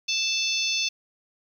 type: harmonic tone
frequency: 880 Hz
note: A5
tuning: in tune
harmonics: 3 / 4 / 5 / 6 / 7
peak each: -28 / -29 / -30 / -31 / -31 dBFS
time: 0.08-0.89 s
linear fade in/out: 10 ms
effects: 9-bit